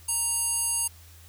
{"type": "tone with band-pass filter", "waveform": "square", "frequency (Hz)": 932.3, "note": "A#5", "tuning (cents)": 0, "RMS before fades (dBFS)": -27, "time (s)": [0.08, 0.88], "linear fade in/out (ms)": 10, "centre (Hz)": 9600, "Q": 8.1, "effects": ["added 83 Hz sine -49 dBFS peak until 1.28 s", "white hiss -54 dBFS RMS until 1.28 s"]}